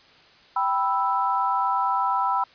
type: chord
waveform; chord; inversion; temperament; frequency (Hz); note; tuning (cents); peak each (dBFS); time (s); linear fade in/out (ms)
sine; E minor; first; equal; 784 / 987.8 / 1318.5; G5 / B5 / E6; 0 / 0 / 0; -26 / -23 / -26; 0.56-2.44; 5
effects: white hiss -53 dBFS RMS until 2.54 s + resampled to 11025 Hz